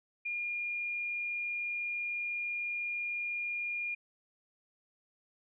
sine tone, 2418 Hz, D7, 50 cents sharp, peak -33 dBFS, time 0.25-3.95 s, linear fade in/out 10 ms, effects none

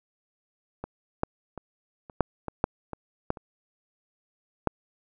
clicks, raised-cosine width 1 ms, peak -20 / -10 / -23 / -29 / -6 / -18 / -7 / -20 / -11 / -27 / -8 dBFS, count 11, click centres 0.84 / 1.234 / 1.577 / 2.098 / 2.207 / 2.483 / 2.641 / 2.933 / 3.304 / 3.372 / 4.673 s, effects none

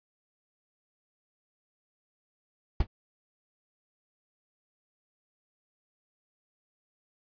brown noise with exponential decay, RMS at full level -19 dBFS, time 2.8-2.87 s, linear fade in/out 5 ms, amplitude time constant 15 ms, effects resampled to 11025 Hz

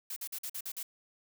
blue noise bursts, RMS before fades -39 dBFS, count 7, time 0.1-0.83 s, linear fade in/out 5 ms, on 64 ms, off 47 ms, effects none

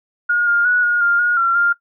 sine tone with pitch steps, 1432 / 1409 / 1467 / 1434 / 1401 / 1437 / 1367 / 1400 Hz, F6 / F6 / F#6 / F6 / F6 / F6 / F6 / F6, +43 / +15 / -15 / +45 / +5 / +49 / -37 / +4 cents, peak -12 dBFS, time 0.29-1.73 s, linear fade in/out 10 ms, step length 180 ms, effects noise-tail reverb RT60 0.1 s tail -19 dB re dry

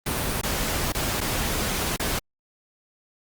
pink noise with dropouts, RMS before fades -26 dBFS, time 0.06-2.19 s, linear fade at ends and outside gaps 5 ms, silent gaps 0.414-0.433 / 0.922-0.947 / 1.206-1.212 / 1.964-1.996 s, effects Opus 32 kbps

